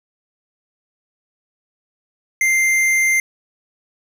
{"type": "tone with tanh clipping", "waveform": "sine", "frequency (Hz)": 2093, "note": "C7", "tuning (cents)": 0, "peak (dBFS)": -15, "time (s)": [2.41, 3.2], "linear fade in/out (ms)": 2, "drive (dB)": 15, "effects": []}